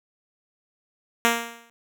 5% pulse tone with exponential decay, 233.1 Hz, A#3, in tune, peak -4 dBFS, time 1.25-1.7 s, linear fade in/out 0 ms, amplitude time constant 96 ms, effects none

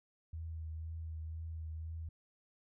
sine tone with vibrato, 80.4 Hz, E2, 43 cents flat, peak -40 dBFS, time 0.33-2.09 s, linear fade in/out 5 ms, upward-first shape triangle, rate 2 Hz, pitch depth 28 cents each way, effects none

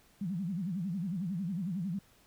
sine tone with vibrato, 182.3 Hz, F#3, 25 cents flat, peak -32 dBFS, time 0.21-1.99 s, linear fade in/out 5 ms, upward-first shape sine, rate 11 Hz, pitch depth 210 cents each way, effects pink hiss -64 dBFS RMS until 2.26 s

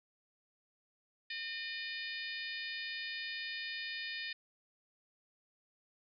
harmonic tone with a mistuned harmonic, 608 Hz, D#5, 40 cents flat, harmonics 3 / 4 / 5 / 6 / 7 / 8, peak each -43 / -45 / -49 / -46 / -50 / -48 dBFS, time 1.3-4.33 s, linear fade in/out 5 ms, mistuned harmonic 5, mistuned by -31 cents, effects none

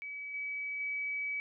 sine tone with level steps, 2283 Hz, D7, 50 cents flat, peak -39 / -35 / -33 dBFS, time 0.02-1.4 s, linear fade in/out 0 ms, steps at 0.34 / 0.8 s, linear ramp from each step 2 ms, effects none

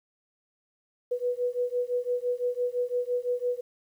sine beating tone pair, 488.6 / 494.5 Hz, B4 / B4, -19 / +2 cents, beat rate 5.9 Hz, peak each -29 dBFS, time 1.11-3.61 s, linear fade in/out 10 ms, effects 10-bit

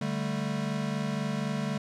square chord, D suspended fourth, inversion none, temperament equal, 146.83 / 196 / 220 Hz, D3 / G3 / A3, 0 / 0 / 0 cents, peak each -34 dBFS, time 0.01-1.78 s, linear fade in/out 5 ms, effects low-pass 7000 Hz 12 dB/octave + 11-bit

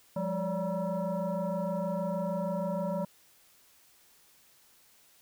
sine tone with frequency modulation, 202.7 Hz, G#3, 42 cents flat, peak -29 dBFS, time 0.16-3.05 s, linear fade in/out 5 ms, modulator 379 Hz, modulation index 1.7, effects white hiss -62 dBFS RMS until 5.21 s

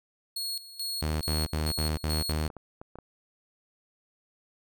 sawtooth tone with tremolo, 4325 Hz, C#8, 43 cents flat, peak -28 dBFS, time 0.36-2.48 s, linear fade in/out 5 ms, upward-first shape square, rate 2.3 Hz, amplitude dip 80%
sawtooth tone bursts, 77.3 Hz, D#2, 11 cents flat, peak -23 dBFS, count 6, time 1.02-2.48 s, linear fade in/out 5 ms, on 190 ms, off 64 ms
clicks, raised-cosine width 1 ms, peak -29 dBFS, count 11, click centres 1.282 / 1.318 / 1.601 / 1.778 / 2.09 / 2.298 / 2.502 / 2.567 / 2.815 / 2.956 / 2.987 s
effects none

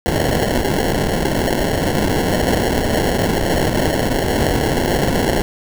white noise with sample-and-hold, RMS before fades -17 dBFS, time 0.06-5.42 s, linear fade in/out 0 ms, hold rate 1225 Hz, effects none

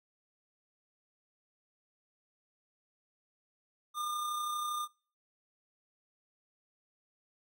square tone with amplitude modulation, 1207 Hz, D6, 47 cents sharp, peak -33 dBFS, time 3.94-4.88 s, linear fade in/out 50 ms, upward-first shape sine, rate 32.5 Hz, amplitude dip 30%, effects noise-tail reverb RT60 0.4 s tail -23 dB re dry

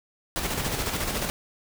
pink noise with tremolo, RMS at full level -27 dBFS, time 0.36-1.3 s, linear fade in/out 0 ms, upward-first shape square, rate 14 Hz, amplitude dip 40%, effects none

